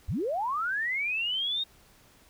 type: linear sweep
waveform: sine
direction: up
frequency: 46.25 to 3746 Hz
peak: -27 dBFS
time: 0.08-1.64 s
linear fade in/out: 10 ms
effects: pink hiss -59 dBFS RMS until 2.29 s